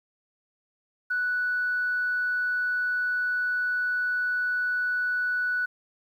sine tone, 1480 Hz, F#6, in tune, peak -23 dBFS, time 1.1-5.66 s, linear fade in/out 10 ms, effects tanh soft clip ceiling -19 dBFS + 10-bit

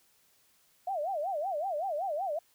sine tone with vibrato, 680 Hz, F5, 46 cents flat, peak -30 dBFS, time 0.87-2.39 s, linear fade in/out 5 ms, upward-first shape sine, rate 5.3 Hz, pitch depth 270 cents each way, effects white hiss -67 dBFS RMS until 2.54 s

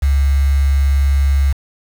sine tone with quantisation, 69.3 Hz, C#2, in tune, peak -10 dBFS, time 0.02-1.53 s, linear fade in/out 10 ms, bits 5, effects none

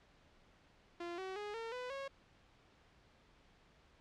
sawtooth tone with pitch steps, 345.1 / 378.5 / 415.2 / 455.4 / 499.5 / 547.8 Hz, F4 / F#4 / G#4 / A#4 / B4 / C#5, -21 / +39 / 0 / -40 / +20 / -21 cents, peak -38 dBFS, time 1-2.08 s, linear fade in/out 5 ms, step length 180 ms, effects pink hiss -67 dBFS RMS until 4 s + low-pass 4000 Hz 12 dB/octave

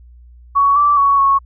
sine tone with pitch steps, 1120 / 1164 / 1118 / 1103 Hz, C#6 / D6 / C#6 / C#6, +18 / -16 / +14 / -9 cents, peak -9 dBFS, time 0.55-1.39 s, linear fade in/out 20 ms, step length 210 ms, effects added 60 Hz sine -39 dBFS peak until 1.45 s

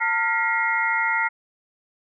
sine tone cluster, 903 / 1397 / 1920 / 2133 Hz, A5 / F6 / B6 / C7, +45 / 0 / -49 / +33 cents, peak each -25 dBFS, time 0-1.29 s, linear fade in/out 20 ms, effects none

